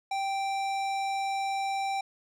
sine tone with hard clipping, 783 Hz, G5, 2 cents flat, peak -30 dBFS, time 0.11-2.01 s, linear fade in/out 5 ms, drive 15 dB, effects none

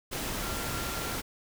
sine tone in noise, 1377 Hz, F6, 25 cents flat, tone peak -41 dBFS, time 0.41-1.17 s, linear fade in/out 20 ms, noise pink, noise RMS -34 dBFS, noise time 0.11-1.22 s, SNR -10 dB, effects none

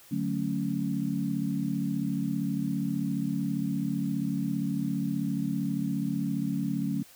sine chord, D major seventh, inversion none, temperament equal, 146.83 / 185 / 220 / 277.2 Hz, D3 / F#3 / A3 / C#4, 0 / 0 / 0 / 0 cents, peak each -34 / -32 / -32 / -32 dBFS, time 0.11-7.03 s, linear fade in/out 10 ms, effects white hiss -54 dBFS RMS until 7.15 s

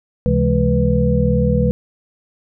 sine tone cluster, 71.2 / 133.4 / 170.5 / 210.7 / 492.3 Hz, C#2 / C3 / F3 / G#3 / B4, +47 / +34 / -41 / +25 / -6 cents, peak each -19 dBFS, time 0.26-1.71 s, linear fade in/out 0 ms, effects none

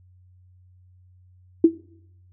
sine tone with exponential decay, 329.6 Hz, E4, in tune, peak -6 dBFS, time 1.64-1.75 s, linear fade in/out 5 ms, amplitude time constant 22 ms, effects noise-tail reverb RT60 0.8 s tail -22 dB re dry + added 91 Hz sine -51 dBFS peak until 2.32 s

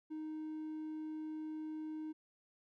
triangle tone, 311.1 Hz, D#4, in tune, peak -38 dBFS, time 0.1-2.13 s, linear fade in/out 20 ms, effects tanh soft clip ceiling -34 dBFS

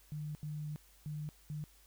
sine tone bursts at uneven times, 150.6 Hz, D3, 44 cents sharp, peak -38 dBFS, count 4, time 0.12-0.35 / 0.43-0.76 / 1.06-1.29 / 1.5-1.64 s, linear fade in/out 0 ms, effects added 50 Hz sine -64 dBFS peak until 1.86 s + white hiss -65 dBFS RMS until 1.86 s

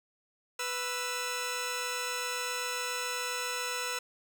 10% pulse tone pair together, 493.9 / 1326.2 Hz, B4 / E6, 0 / +10 cents, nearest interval octave + perfect fourth, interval 1710 cents, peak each -27 dBFS, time 0.59-3.99 s, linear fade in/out 5 ms, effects none

